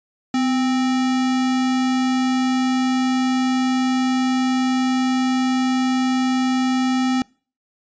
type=tone with sample-and-hold; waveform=sine; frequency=254.9 Hz; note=C4; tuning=45 cents flat; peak=-16 dBFS; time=0.34-7.22 s; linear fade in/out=2 ms; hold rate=1050 Hz; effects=noise-tail reverb RT60 0.4 s tail -25 dB re dry + resampled to 16000 Hz